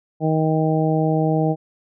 harmonic tone, 157.6 Hz, D#3, 23 cents sharp, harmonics 1 / 2 / 3 / 4 / 5, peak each -19 / -22 / -24 / -25 / -26 dBFS, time 0.2-1.56 s, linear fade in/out 50 ms, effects none

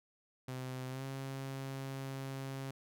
sawtooth tone with pitch glide, 129.1 to 134.97 Hz, C3 to C#3, -23 to -46 cents, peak -36 dBFS, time 0.48-2.71 s, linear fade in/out 5 ms, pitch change +77 cents, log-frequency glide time 0.89-1.04 s, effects none

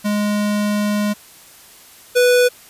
square tone pair in turn, 207.7 / 493.1 Hz, G#3 / B4, 0 / -3 cents, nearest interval octave + minor third, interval 1497 cents, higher second, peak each -17 / -11 dBFS, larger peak second, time 0.04-1.14 / 2.15-2.49 s, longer first, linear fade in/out 20 ms, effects white hiss -44 dBFS RMS until 2.69 s + resampled to 32000 Hz

